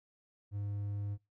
triangle tone, 101.8 Hz, G#2, 34 cents flat, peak -33 dBFS, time 0.51-1.18 s, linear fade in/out 50 ms, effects noise-tail reverb RT60 0.2 s tail -21 dB re dry

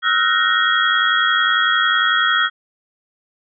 sine tone cluster, 1292 / 1410 / 1501 / 1865 / 3297 Hz, E6 / F6 / F#6 / A#6 / G#7, -35 / +16 / +24 / 0 / -13 cents, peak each -20 dBFS, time 0.02-2.5 s, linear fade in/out 50 ms, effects none

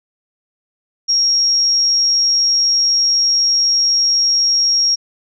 sine tone, 5588 Hz, F8, in tune, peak -11 dBFS, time 1.08-4.96 s, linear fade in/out 20 ms, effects none

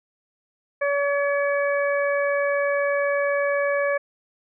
harmonic tone, 568 Hz, C#5, 42 cents sharp, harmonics 1 / 2 / 3 / 4, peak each -21 / -30 / -27 / -32 dBFS, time 0.81-3.98 s, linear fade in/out 10 ms, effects none

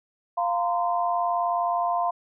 sine chord, F suspended fourth, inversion none, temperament equal with one note detuned, 698.5 / 932.3 / 1031.5 Hz, F5 / Bb5 / C6, 0 / 0 / -25 cents, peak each -24 / -30 / -27 dBFS, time 0.37-2.11 s, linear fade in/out 10 ms, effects none

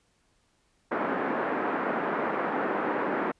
pink band-pass noise, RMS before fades -29 dBFS, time 0.91-3.32 s, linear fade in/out 10 ms, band 240 to 1700 Hz, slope 24 dB/octave, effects pink hiss -69 dBFS RMS until 3.39 s + resampled to 22050 Hz

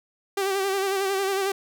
sawtooth tone with vibrato, 389.6 Hz, G4, 11 cents flat, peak -19 dBFS, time 0.37-1.52 s, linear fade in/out 5 ms, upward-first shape sine, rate 11 Hz, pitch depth 46 cents each way, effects none

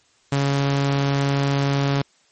sawtooth tone, 139.6 Hz, C#3, 13 cents sharp, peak -14 dBFS, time 0.32-2.02 s, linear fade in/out 5 ms, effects white hiss -59 dBFS RMS until 2.31 s + MP3 32 kbps

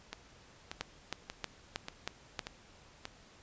two click trains, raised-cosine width 0.2 ms, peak -17 / -22 dBFS, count 6 / 6, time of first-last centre 0.81-2.392 / 0.13-3.054 s, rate 3.16 / 1.71 Hz, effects pink hiss -59 dBFS RMS until 3.42 s + resampled to 16000 Hz

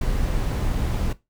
brown noise, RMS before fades -23 dBFS, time 0.01-1.13 s, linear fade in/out 5 ms, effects noise-tail reverb RT60 0.2 s tail -17 dB re dry

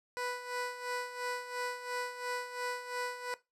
15% pulse tone with tremolo, 493.9 Hz, B4, in tune, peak -27 dBFS, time 0.17-3.34 s, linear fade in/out 0 ms, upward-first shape sine, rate 2.9 Hz, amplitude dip 70%, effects noise-tail reverb RT60 0.2 s tail -17 dB re dry + low-pass 10000 Hz 12 dB/octave

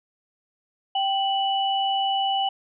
sine tone pair together, 781.8 / 2960 Hz, G5 / F#7, -5 / 0 cents, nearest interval octave + major seventh, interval 2305 cents, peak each -22 / -26 dBFS, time 0.95-2.49 s, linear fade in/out 5 ms, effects none

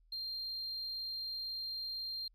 triangle tone, 4186 Hz, C8, in tune, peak -36 dBFS, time 0.12-2.28 s, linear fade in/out 5 ms, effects tanh soft clip ceiling -34 dBFS + added 40 Hz sine -64 dBFS peak until 2.34 s

